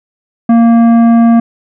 triangle tone with tanh clipping, 231.7 Hz, A#3, 10 cents flat, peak -5 dBFS, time 0.49-1.4 s, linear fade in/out 5 ms, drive 15 dB, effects none

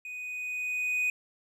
triangle tone with level ramp, 2489 Hz, D#7, in tune, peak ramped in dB -36 to -23 dBFS, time 0.05-1.1 s, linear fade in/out 2 ms, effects none

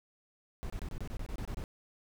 brown noise bursts, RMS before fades -38 dBFS, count 11, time 0.63-1.639 s, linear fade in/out 0 ms, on 69 ms, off 25 ms, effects none

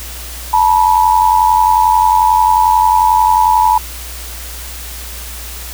sine tone pair together, 875 / 966.2 Hz, A5 / B5, -10 / -38 cents, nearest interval major second, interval 172 cents, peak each -10 dBFS, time 0.53-3.78 s, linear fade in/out 5 ms, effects added 60 Hz sine -28 dBFS peak until 5.73 s + white hiss -29 dBFS RMS until 5.73 s

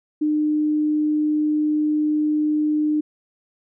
sine tone, 302.9 Hz, D#4, 46 cents flat, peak -17 dBFS, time 0.21-3.01 s, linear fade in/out 10 ms, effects none

